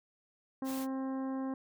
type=harmonic tone; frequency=265.3 Hz; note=C4; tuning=24 cents sharp; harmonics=1 / 2 / 3 / 4 / 5 / 6 / 7; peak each=-34 / -44 / -47 / -48 / -60 / -58 / -63 dBFS; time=0.62-1.54 s; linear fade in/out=2 ms
type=noise; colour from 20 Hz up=white; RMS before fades=-46 dBFS; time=0.64-0.87 s; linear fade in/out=50 ms
effects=none